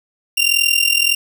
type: tone with amplitude modulation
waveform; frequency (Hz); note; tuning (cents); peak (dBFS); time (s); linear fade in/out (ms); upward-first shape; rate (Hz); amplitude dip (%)
sawtooth; 2778; F7; -10; -6; 0.37-1.15; 10; sine; 41.6; 80
effects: 8-bit